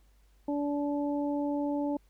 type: harmonic tone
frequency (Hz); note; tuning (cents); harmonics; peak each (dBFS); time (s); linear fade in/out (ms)
288.8; D4; -29; 1 / 2 / 3; -29 / -35 / -39; 0.48-1.97; 5
effects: added 50 Hz sine -60 dBFS peak until 2.09 s + pink hiss -71 dBFS RMS until 2.09 s